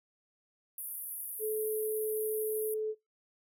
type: band-pass noise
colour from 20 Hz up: pink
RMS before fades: -41 dBFS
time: 0.78-2.74 s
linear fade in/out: 2 ms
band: 10000 to 15000 Hz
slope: 96 dB/octave
type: tone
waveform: sine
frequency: 432.9 Hz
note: A4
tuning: 28 cents flat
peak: -31 dBFS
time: 1.39-2.95 s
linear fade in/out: 50 ms
effects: noise-tail reverb RT60 0.2 s tail -23 dB re dry